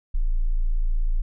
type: tone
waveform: sine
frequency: 28.1 Hz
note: A0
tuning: 37 cents sharp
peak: -18 dBFS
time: 0.14-1.22 s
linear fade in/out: 10 ms
effects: none